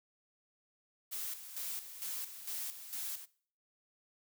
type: noise with tremolo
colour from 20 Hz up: blue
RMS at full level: -40 dBFS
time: 1.11-3.26 s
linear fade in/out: 20 ms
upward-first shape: square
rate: 2.2 Hz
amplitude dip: 65%
effects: noise-tail reverb RT60 0.5 s tail -20 dB re dry